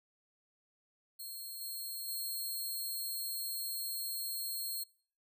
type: tone with level steps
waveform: 5% pulse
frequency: 4245 Hz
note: C8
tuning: 24 cents sharp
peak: -36 / -33 / -30 dBFS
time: 1.19-4.84 s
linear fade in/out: 10 ms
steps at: 1.61 / 2.08 s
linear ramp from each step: 2 ms
effects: noise-tail reverb RT60 0.5 s tail -24 dB re dry